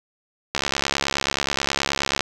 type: click train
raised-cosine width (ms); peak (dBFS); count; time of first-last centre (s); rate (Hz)
0.2; -3; 116; 0.55-2.207; 69.4
effects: none